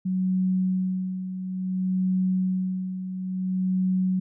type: tone with tremolo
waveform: sine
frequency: 185.9 Hz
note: F#3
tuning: 8 cents sharp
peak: -20 dBFS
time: 0.05-4.2 s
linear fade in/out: 10 ms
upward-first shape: sine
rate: 0.58 Hz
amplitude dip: 65%
effects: none